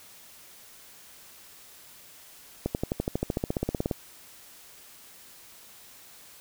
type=accelerating click train; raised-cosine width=2 ms; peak=-13 dBFS; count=19; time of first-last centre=2.66-3.912 s; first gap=89 ms; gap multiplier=0.97; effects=white hiss -51 dBFS RMS until 6.4 s